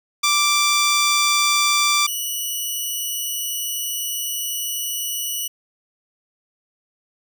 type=tone pair in turn; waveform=10% pulse; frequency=1174.7 / 2943 Hz; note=D6 / F#7; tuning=0 / -10 cents; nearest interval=octave + major third; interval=1590 cents; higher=second; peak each=-7 / -15 dBFS; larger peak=first; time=0.23-2.07 / 2.07-5.48 s; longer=second; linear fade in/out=10 ms; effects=none